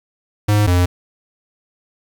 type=tone pair in turn; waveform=square; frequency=104.5 / 88.95 Hz; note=G#2 / F2; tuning=+11 / +32 cents; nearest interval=minor third; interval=279 cents; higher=first; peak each=-12 dBFS; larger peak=neither; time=0.48-0.67 / 0.67-0.86 s; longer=neither; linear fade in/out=10 ms; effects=8-bit